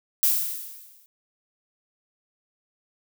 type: noise with exponential decay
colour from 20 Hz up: violet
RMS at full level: -18 dBFS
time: 0.23-1.06 s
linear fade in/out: 0 ms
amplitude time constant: 180 ms
effects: none